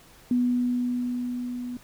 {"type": "tone with level ramp", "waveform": "sine", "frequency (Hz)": 246, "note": "B3", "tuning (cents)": -7, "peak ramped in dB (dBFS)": [-19, -31], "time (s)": [0.31, 1.77], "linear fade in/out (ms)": 2, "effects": ["pink hiss -53 dBFS RMS until 1.83 s"]}